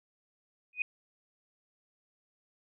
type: tone with exponential growth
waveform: sine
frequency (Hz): 2489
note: D#7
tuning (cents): 0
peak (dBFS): -23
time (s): 0.73-0.82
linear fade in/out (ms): 2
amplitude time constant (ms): 18
effects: none